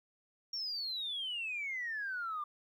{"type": "exponential sweep", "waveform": "sine", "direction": "down", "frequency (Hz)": [5600, 1174.7], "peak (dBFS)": -35, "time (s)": [0.53, 2.44], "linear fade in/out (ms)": 5, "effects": ["tanh soft clip ceiling -31 dBFS", "12-bit"]}